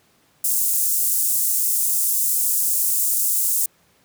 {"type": "high-pass noise", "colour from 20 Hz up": "pink", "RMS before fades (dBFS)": -20, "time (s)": [0.44, 3.66], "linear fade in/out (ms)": 5, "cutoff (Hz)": 8100, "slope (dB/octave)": 24, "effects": ["pink hiss -59 dBFS RMS until 4.04 s", "high-pass 100 Hz 12 dB/octave"]}